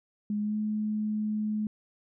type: tone with pitch glide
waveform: sine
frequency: 208.6 to 213.2 Hz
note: G#3 to G#3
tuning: +8 to +46 cents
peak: -27 dBFS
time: 0.3-1.67 s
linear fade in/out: 2 ms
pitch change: +38 cents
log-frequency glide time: 0.41-0.56 s
effects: none